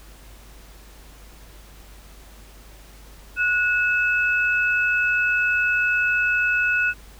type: tone pair together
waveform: sine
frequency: 1464 / 2600 Hz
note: F#6 / E7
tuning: -19 / -24 cents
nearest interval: minor seventh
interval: 995 cents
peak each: -19 / -23 dBFS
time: 3.36-6.94 s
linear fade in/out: 50 ms
effects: added 50 Hz sine -44 dBFS peak until 7.19 s + pink hiss -49 dBFS RMS until 7.19 s